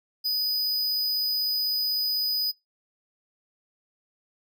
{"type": "tone", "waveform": "square", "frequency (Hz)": 4978, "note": "D#8", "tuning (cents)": 0, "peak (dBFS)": -24, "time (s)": [0.24, 2.52], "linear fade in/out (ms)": 20, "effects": ["noise-tail reverb RT60 0.2 s tail -25 dB re dry"]}